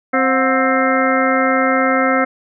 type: harmonic tone with a mistuned harmonic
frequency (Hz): 263.4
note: C4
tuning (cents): +12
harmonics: 1 / 2 / 3 / 4 / 5 / 6 / 7 / 8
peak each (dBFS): -18 / -18 / -21 / -29 / -18 / -24 / -25 / -22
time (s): 0.13-2.25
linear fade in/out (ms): 10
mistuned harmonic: 3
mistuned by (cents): -140
effects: none